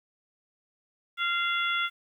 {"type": "harmonic tone with a mistuned harmonic", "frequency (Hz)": 692, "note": "F5", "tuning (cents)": -16, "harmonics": [2, 3, 4, 5], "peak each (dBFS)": [-28, -31, -35, -32], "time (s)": [1.17, 1.9], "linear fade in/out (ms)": 50, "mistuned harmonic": 5, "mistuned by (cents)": -23, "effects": ["10-bit"]}